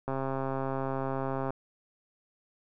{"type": "click train", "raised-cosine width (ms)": 1, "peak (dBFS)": -19, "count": 192, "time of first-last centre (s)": [0.08, 1.505], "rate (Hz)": 134, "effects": []}